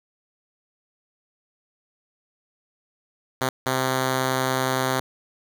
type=tone bursts at uneven times; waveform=5% pulse; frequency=130.5 Hz; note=C3; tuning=4 cents flat; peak=-10 dBFS; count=2; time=3.41-3.49 / 3.66-5 s; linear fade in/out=2 ms; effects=none